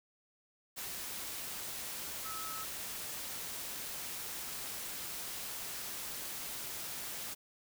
sine tone in noise, 1296 Hz, E6, 30 cents flat, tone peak -43 dBFS, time 2.24-2.65 s, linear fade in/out 20 ms, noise white, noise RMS -42 dBFS, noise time 0.76-7.35 s, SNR -4 dB, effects none

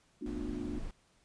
sine chord, B half-diminished seventh, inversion third, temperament just, 222.2 / 246.9 / 296.3 / 355.6 Hz, A3 / B3 / D4 / F4, +17 / 0 / +15 / +31 cents, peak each -44 / -42 / -40 / -44 dBFS, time 0.21-0.79 s, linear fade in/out 10 ms
brown noise, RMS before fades -42 dBFS, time 0.26-0.91 s, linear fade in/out 2 ms
effects pink hiss -69 dBFS RMS until 1.24 s + resampled to 22050 Hz

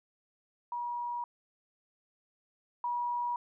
sine tone pair in turn, 960 / 964.2 Hz, B5 / B5, -49 / -42 cents, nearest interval unison, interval 7 cents, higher second, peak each -33 / -30 dBFS, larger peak second, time 0.72-1.24 / 2.84-3.36 s, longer neither, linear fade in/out 2 ms, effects none

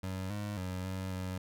25% pulse tone with pitch steps, 94 / 103.6 / 92 / 94.2 / 92.8 Hz, F#2 / G#2 / F#2 / F#2 / F#2, +28 / -4 / -9 / +32 / +6 cents, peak -32 dBFS, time 0.03-1.38 s, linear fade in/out 5 ms, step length 270 ms, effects none

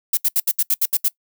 violet noise bursts, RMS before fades -17 dBFS, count 9, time 0.13-1.084 s, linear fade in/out 5 ms, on 42 ms, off 72 ms, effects noise-tail reverb RT60 0.1 s tail -23 dB re dry

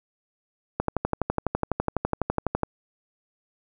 click train, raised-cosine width 1 ms, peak -9 dBFS, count 23, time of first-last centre 0.8-2.633 s, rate 12 Hz, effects none

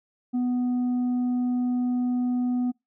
triangle tone with tanh clipping, 247.6 Hz, B3, 5 cents sharp, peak -23 dBFS, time 0.33-2.72 s, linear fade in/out 20 ms, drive 8 dB, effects noise-tail reverb RT60 0.2 s tail -26 dB re dry

